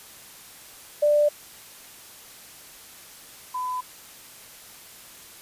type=tone pair in turn; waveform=sine; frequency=591 / 1004.9 Hz; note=D5 / B5; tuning=+11 / +30 cents; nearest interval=major sixth; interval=919 cents; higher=second; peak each=-16 / -26 dBFS; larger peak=first; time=1.02-1.29 / 3.54-3.81 s; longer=neither; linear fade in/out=10 ms; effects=white hiss -46 dBFS RMS until 5.41 s + resampled to 32000 Hz